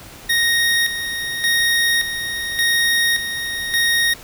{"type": "tone with tremolo", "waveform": "25% pulse", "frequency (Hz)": 1864.7, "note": "A#6", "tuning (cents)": 0, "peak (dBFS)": -11, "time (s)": [0.29, 4.14], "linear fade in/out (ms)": 10, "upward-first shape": "square", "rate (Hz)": 0.87, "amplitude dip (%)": 60, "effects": ["pink hiss -39 dBFS RMS until 4.23 s"]}